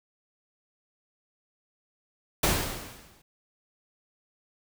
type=noise with exponential decay; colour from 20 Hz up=pink; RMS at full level=-21 dBFS; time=2.43-3.22 s; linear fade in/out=5 ms; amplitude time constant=170 ms; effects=none